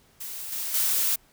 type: noise with level steps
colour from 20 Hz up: blue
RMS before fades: -36 / -31 / -24 dBFS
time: 0.2-1.16 s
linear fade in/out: 10 ms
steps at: 0.52 / 0.74 s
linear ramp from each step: 2 ms
effects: pink hiss -60 dBFS RMS until 1.32 s